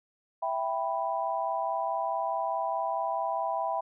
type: chord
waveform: sine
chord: E minor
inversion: none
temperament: equal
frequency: 659.3 / 784 / 987.8 Hz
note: E5 / G5 / B5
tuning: 0 / 0 / 0 cents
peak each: -32 dBFS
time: 0.42-3.81 s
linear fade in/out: 10 ms
effects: none